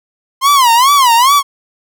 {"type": "tone with vibrato", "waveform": "45% pulse", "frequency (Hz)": 1030, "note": "C6", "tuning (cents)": -28, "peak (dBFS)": -6, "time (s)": [0.41, 1.43], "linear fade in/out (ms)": 50, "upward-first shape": "sine", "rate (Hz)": 2.4, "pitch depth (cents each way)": 200, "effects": []}